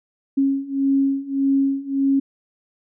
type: beating tone pair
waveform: sine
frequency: 272.7 / 274.4 Hz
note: C#4 / C#4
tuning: -28 / -17 cents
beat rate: 1.7 Hz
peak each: -21 / -19 dBFS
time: 0.37-2.2 s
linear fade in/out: 10 ms
effects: none